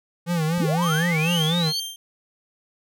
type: tone with vibrato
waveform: square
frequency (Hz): 164.81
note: E3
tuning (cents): 0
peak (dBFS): -21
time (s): 0.26-1.73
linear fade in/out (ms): 50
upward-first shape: sine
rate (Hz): 4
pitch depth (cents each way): 110
type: linear sweep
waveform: sine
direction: up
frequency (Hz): 141 to 4557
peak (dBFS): -24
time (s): 0.58-1.8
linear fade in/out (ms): 2
type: tone with tremolo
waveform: sawtooth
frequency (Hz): 3164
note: G7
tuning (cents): +15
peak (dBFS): -25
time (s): 0.82-1.96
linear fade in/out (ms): 2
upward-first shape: sine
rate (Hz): 2.3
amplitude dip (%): 95
effects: none